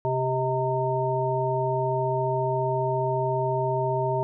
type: harmonic tone with a mistuned harmonic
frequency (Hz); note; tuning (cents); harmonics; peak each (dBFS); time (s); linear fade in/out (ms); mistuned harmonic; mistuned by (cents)
130.81; C3; 0; 1 / 3 / 5 / 7; -28 / -28 / -28 / -28; 0.05-4.23; 0; 5; -45
effects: none